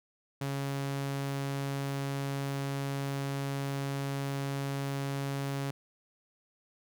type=tone; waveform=sawtooth; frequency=138.59 Hz; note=C#3; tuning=in tune; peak=-28 dBFS; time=0.41-5.71 s; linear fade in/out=5 ms; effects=none